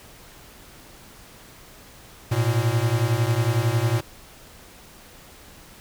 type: beating tone pair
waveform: square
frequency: 110.5 / 121.5 Hz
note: A2 / B2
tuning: +8 / -28 cents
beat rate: 11 Hz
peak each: -23 dBFS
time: 2.31-4.01 s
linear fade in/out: 10 ms
effects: pink hiss -47 dBFS RMS until 5.8 s